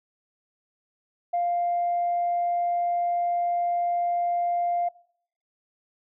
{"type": "tone", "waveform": "sine", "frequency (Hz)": 698.5, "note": "F5", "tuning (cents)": 0, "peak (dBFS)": -21, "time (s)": [1.33, 4.89], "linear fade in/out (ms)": 10, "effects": ["noise-tail reverb RT60 0.6 s tail -22 dB re dry", "tanh soft clip ceiling -18 dBFS"]}